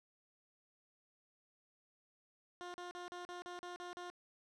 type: tone bursts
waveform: 15% pulse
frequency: 354.7 Hz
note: F4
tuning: 27 cents sharp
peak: -39 dBFS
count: 9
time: 2.61-4.1 s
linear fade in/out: 0 ms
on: 130 ms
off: 40 ms
effects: low-pass 6000 Hz 12 dB/octave